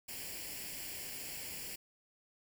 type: noise with comb filter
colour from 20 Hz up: white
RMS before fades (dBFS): -44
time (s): 0.08-1.76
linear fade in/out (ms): 10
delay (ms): 0.4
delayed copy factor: +0.7
effects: none